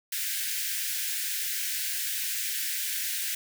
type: high-pass noise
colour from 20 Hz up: white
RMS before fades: -31 dBFS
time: 0.12-3.35 s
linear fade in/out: 5 ms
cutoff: 1500 Hz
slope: 96 dB/octave
effects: none